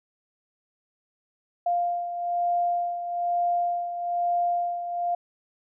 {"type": "beating tone pair", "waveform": "sine", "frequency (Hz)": [699, 700.1], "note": ["F5", "F5"], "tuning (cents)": [1, 4], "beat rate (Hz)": 1.1, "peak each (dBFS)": [-24, -31], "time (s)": [1.66, 5.15], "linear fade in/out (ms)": 5, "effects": []}